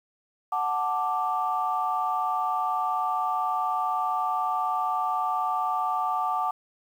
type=chord; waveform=sine; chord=D major; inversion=first; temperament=equal; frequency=740 / 880 / 1174.7 Hz; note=F#5 / A5 / D6; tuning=0 / 0 / 0 cents; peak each=-28 / -29 / -27 dBFS; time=0.52-6.51 s; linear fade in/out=5 ms; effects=tanh soft clip ceiling -14 dBFS + 9-bit